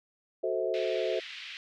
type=chord; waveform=sine; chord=F# half-diminished seventh; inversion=none; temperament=equal with one note detuned; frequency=370 / 440 / 523.3 / 647.2 Hz; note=F#4 / A4 / C5 / E5; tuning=0 / 0 / 0 / -32 cents; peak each=-33 dBFS; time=0.43-1.2 s; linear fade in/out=10 ms
type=band-pass noise; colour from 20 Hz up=pink; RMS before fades=-43 dBFS; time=0.74-1.57 s; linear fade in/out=0 ms; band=2100 to 3700 Hz; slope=24 dB/octave
effects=none